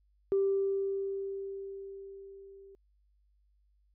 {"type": "tone with level ramp", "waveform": "sine", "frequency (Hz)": 392, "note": "G4", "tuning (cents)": 0, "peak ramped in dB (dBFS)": [-23, -51], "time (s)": [0.32, 2.75], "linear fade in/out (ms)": 0, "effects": ["tanh soft clip ceiling -20 dBFS", "added 50 Hz sine -66 dBFS peak until 3.94 s"]}